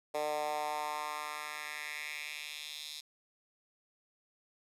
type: tone with high-pass filter sweep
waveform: 10% pulse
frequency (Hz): 150.3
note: D3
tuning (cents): +40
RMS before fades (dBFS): -39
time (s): 0.14-3.01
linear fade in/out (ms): 10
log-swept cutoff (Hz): 550 to 4100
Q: 2.6
effects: resampled to 32000 Hz + 10-bit